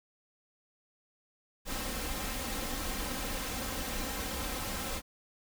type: noise with comb filter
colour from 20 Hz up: pink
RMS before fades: -36 dBFS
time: 1.65-5.02 s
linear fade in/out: 50 ms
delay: 3.8 ms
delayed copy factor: +0.6
effects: none